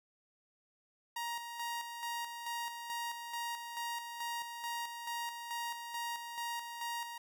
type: tone with tremolo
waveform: sawtooth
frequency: 941 Hz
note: A#5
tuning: 16 cents sharp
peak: -33 dBFS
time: 1.16-7.18 s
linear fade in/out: 5 ms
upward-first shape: square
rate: 2.3 Hz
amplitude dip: 50%
effects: none